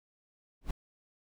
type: noise with exponential growth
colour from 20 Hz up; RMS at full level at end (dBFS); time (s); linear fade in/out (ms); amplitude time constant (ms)
brown; -27; 0.61-0.71; 5; 20
effects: none